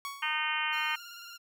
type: tone with exponential decay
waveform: sawtooth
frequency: 1116 Hz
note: C#6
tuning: 11 cents sharp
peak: -30 dBFS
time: 0.05-0.51 s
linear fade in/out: 0 ms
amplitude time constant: 98 ms
type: harmonic tone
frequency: 307.1 Hz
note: D#4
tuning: 23 cents flat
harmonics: 3 / 4 / 5 / 6 / 7 / 8 / 9 / 10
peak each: -37 / -37 / -37 / -37 / -37 / -37 / -37 / -37 dBFS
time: 0.22-0.96 s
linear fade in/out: 10 ms
type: tone with vibrato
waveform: 15% pulse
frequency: 1400 Hz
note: F6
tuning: 4 cents sharp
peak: -38 dBFS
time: 0.72-1.38 s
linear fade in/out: 20 ms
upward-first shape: square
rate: 18 Hz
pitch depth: 27 cents each way
effects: none